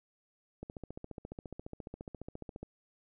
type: click train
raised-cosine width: 2 ms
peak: -29 dBFS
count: 30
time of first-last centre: 0.63-2.63 s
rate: 14.5 Hz
effects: none